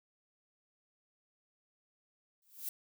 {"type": "noise with exponential growth", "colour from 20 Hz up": "violet", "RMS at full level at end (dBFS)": -36, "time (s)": [2.42, 2.69], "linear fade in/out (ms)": 2, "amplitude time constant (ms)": 57, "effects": []}